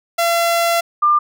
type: tone pair in turn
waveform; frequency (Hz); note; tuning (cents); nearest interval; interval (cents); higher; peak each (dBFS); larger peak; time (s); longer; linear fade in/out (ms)
sawtooth / sine; 680 / 1196.5; F5 / D6; -46 / +32; minor seventh; 978; second; -10; neither; 0.18-0.81 / 1.02-1.19; first; 10
effects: none